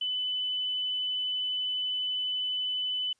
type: tone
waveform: sine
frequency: 3004 Hz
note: F#7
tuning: 26 cents sharp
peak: -28 dBFS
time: 0.01-3.13 s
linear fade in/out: 5 ms
effects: white hiss -73 dBFS RMS until 3.19 s + resampled to 22050 Hz